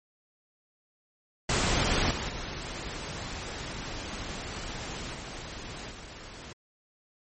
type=noise with level steps; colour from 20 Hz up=pink; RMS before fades=-26 / -33 / -37 / -40 / -44 dBFS; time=1.49-6.53 s; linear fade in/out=5 ms; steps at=2.11 / 2.29 / 5.14 / 5.91 s; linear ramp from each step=2 ms; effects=MP3 32 kbps